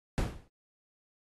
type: noise with exponential decay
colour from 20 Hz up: brown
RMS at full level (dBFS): -24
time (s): 0.18-0.48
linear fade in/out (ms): 0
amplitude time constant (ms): 64
effects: AAC 32 kbps